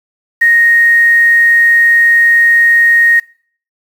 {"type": "tone with quantisation", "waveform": "sine", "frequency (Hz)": 1864.7, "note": "A#6", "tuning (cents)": 0, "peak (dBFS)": -5, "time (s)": [0.41, 3.2], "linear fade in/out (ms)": 10, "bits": 5, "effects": ["noise-tail reverb RT60 0.5 s tail -22 dB re dry"]}